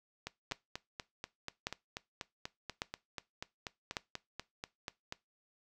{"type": "two click trains", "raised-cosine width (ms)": 0.2, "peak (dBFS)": [-17, -22], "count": [4, 21], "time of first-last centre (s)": [[0.52, 3.968], [0.27, 5.124]], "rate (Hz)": [0.87, 4.12], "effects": ["noise-tail reverb RT60 0.2 s tail -20 dB re dry"]}